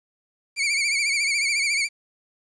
sawtooth tone with vibrato, 2276 Hz, C#7, 45 cents sharp, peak -17 dBFS, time 0.56-1.89 s, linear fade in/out 50 ms, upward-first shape sine, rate 14 Hz, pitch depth 82 cents each way, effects resampled to 22050 Hz + 9-bit

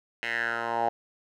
10% pulse tone with band-pass filter sweep, 116.54 Hz, A#2, in tune, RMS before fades -29 dBFS, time 0.23-0.89 s, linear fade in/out 0 ms, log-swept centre 2300 to 760 Hz, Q 5, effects none

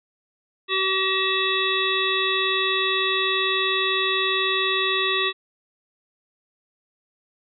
harmonic tone with a mistuned harmonic, 381.1 Hz, G4, 49 cents flat, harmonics 1 / 3 / 5 / 7 / 9 / 10, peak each -27 / -27 / -27 / -27 / -27 / -27 dBFS, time 0.68-5.33 s, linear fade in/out 50 ms, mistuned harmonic 7, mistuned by -20 cents, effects none

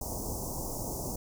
pink band-stop noise, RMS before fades -36 dBFS, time 0.01-1.16 s, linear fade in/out 5 ms, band 970 to 5500 Hz, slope 48 dB/octave, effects none

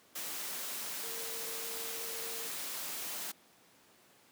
sine tone in noise, 457.2 Hz, A#4, 34 cents flat, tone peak -48 dBFS, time 1.03-2.48 s, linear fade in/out 10 ms, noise white, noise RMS -40 dBFS, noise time 0.15-3.32 s, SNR -11 dB, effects pink hiss -63 dBFS RMS until 4.31 s + high-pass 200 Hz 12 dB/octave

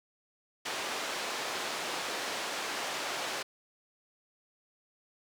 pink band-pass noise, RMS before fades -36 dBFS, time 0.65-3.43 s, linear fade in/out 10 ms, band 490 to 6400 Hz, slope 12 dB/octave, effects none

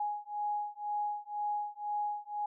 sine beating tone pair, 830.6 / 832.6 Hz, G#5 / G#5, 0 / +4 cents, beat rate 2 Hz, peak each -36 / -36 dBFS, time 0-2.46 s, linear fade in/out 5 ms, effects none

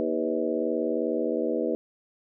harmonic tone with a mistuned harmonic, 79.5 Hz, D#2, 38 cents sharp, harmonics 3 / 4 / 5 / 6 / 7 / 8, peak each -32 / -30 / -31 / -29 / -36 / -34 dBFS, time 0-1.75 s, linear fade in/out 0 ms, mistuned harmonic 6, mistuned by +60 cents, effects none

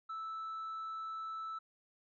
sine tone with tanh clipping, 1315 Hz, E6, 5 cents flat, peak -40 dBFS, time 0.09-1.59 s, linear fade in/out 10 ms, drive 1 dB, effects none

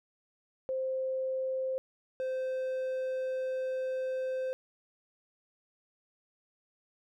sine / triangle tone pair in turn, 523.3 / 518.8 Hz, C5 / C5, 0 / -15 cents, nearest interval unison, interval 15 cents, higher first, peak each -30 / -29 dBFS, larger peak second, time 0.69-1.78 / 2.2-4.53 s, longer second, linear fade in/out 0 ms, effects none

